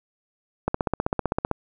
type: click train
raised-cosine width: 1 ms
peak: -8 dBFS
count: 14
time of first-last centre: 0.68-1.513 s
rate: 15.6 Hz
effects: none